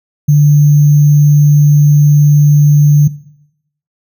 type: tone with sample-and-hold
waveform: sine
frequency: 146.83 Hz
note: D3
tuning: in tune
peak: -3 dBFS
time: 0.28-3.08 s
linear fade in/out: 10 ms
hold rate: 6300 Hz
effects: noise-tail reverb RT60 0.8 s tail -18 dB re dry